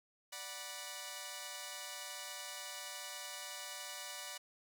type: chord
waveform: 5% pulse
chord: B minor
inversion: first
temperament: equal with one note detuned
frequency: 587.3 / 740 / 975.3 Hz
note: D5 / F#5 / B5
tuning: 0 / 0 / -22 cents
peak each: -37 / -38 / -36 dBFS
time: 0.32-4.38 s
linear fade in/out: 10 ms
effects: none